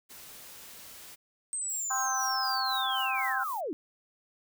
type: noise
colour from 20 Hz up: white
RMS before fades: -48 dBFS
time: 0.09-1.16 s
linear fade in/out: 20 ms
type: linear sweep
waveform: sine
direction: down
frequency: 8372 to 265.8 Hz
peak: -31 dBFS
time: 1.53-3.73 s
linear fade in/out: 0 ms
type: noise with tremolo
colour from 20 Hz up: violet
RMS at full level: -42 dBFS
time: 1.69-3.61 s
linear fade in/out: 10 ms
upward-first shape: triangle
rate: 4 Hz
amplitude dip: 75%
type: harmonic tone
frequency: 261.6 Hz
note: C4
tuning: in tune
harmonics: 3 / 4 / 5 / 6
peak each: -33 / -33 / -36 / -37 dBFS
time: 1.9-3.44 s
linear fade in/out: 10 ms
effects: none